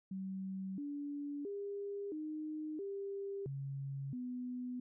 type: tone with pitch steps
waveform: sine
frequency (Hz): 190.8 / 287.9 / 402.7 / 308 / 396.6 / 137.6 / 248.9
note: G3 / D4 / G4 / D#4 / G4 / C#3 / B3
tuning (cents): -47 / -34 / +47 / -17 / +20 / -12 / +14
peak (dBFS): -39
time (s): 0.11-4.8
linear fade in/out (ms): 5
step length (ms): 670
effects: none

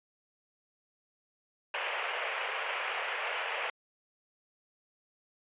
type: band-pass noise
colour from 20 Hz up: white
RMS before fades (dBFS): -35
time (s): 1.74-3.7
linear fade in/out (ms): 2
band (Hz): 450 to 2900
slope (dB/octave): 48
effects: resampled to 8000 Hz

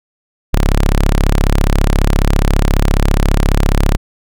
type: tone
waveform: sawtooth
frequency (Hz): 34.65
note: C#1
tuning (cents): 0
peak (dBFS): -5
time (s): 0.53-3.97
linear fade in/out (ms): 10
effects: none

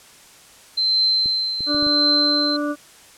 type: tone with tremolo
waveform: sine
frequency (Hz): 4100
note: C8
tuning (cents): -36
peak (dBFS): -14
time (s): 0.77-2.57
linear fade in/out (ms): 10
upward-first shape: triangle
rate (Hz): 0.94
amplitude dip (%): 65
type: clicks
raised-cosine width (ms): 3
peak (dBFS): -22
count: 5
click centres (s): 1.259 / 1.607 / 1.747 / 1.827 / 1.867
type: harmonic tone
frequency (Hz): 293.7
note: D4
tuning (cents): 0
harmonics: 1 / 2 / 4 / 5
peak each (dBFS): -22 / -27 / -30 / -32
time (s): 1.66-2.76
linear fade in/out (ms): 50
effects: white hiss -47 dBFS RMS until 3.17 s + low-pass 10000 Hz 12 dB/octave

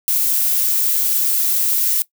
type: noise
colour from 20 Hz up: violet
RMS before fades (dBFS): -17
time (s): 0.08-2.02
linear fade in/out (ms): 0
effects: noise-tail reverb RT60 0.1 s tail -19 dB re dry

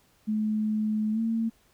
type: tone with pitch glide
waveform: sine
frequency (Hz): 214.8 to 226.3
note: A3 to A3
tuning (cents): -41 to +49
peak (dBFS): -24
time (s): 0.27-1.5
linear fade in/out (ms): 20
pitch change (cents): +90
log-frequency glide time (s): 1.12-1.2
effects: pink hiss -64 dBFS RMS until 1.73 s

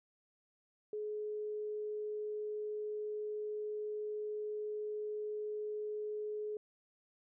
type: tone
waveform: sine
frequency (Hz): 423.1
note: G#4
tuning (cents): +32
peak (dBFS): -37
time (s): 0.93-6.57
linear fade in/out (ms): 2
effects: none

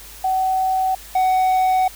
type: tone pair in turn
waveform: sine / triangle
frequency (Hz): 755 / 747.6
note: F#5 / F#5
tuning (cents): +35 / +18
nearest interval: unison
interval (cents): 17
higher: first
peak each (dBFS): -16 / -12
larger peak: second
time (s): 0.24-0.95 / 1.15-1.88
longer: second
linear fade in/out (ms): 5
effects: added 50 Hz sine -43 dBFS peak until 1.95 s + white hiss -40 dBFS RMS until 1.95 s

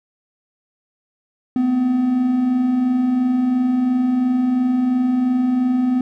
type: tone pair together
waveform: triangle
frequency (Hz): 230 / 252.9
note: A#3 / B3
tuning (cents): -23 / +41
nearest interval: major second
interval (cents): 164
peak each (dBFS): -25 / -13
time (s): 1.56-6.01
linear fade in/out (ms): 2
effects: none

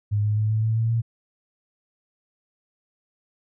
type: tone with pitch steps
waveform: sine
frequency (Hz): 103.83 / 105.64 / 107.49 / 109.37 / 111.28 / 113.23 / 115.21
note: G#2 / G#2 / A2 / A2 / A2 / A#2 / A#2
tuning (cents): 0 / +30 / -40 / -10 / +20 / -50 / -20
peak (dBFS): -19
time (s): 0.11-1.02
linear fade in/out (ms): 20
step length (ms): 130
effects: none

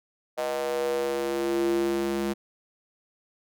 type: tone with high-pass filter sweep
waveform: square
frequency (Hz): 69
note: C#2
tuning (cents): -7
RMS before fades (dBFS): -27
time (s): 0.37-2.34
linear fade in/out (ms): 20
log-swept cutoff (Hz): 600 to 260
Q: 5.2
effects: none

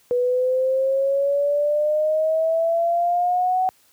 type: exponential sweep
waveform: sine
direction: up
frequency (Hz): 488 to 751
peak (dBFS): -17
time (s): 0.11-3.69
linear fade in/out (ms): 0
effects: white hiss -58 dBFS RMS until 3.92 s + high-pass 60 Hz 12 dB/octave

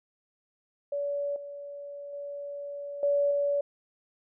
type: tone with level steps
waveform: sine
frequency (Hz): 571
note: D5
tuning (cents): -49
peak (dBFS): -28 / -38 / -35 / -22 / -24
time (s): 0.92-3.61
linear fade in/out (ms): 5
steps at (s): 1.36 / 2.13 / 3.03 / 3.31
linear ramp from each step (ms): 2
effects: none

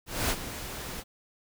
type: noise with ADSR envelope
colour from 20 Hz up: pink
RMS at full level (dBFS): -26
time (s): 0.06-1.04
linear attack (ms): 240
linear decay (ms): 53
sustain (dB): -12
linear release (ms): 48
effects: none

